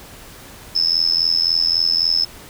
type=tone with amplitude modulation; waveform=sine; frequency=5230 Hz; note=E8; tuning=15 cents flat; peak=-10 dBFS; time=0.75-2.25 s; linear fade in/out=10 ms; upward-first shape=sine; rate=83.7 Hz; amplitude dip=100%; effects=pink hiss -40 dBFS RMS until 2.49 s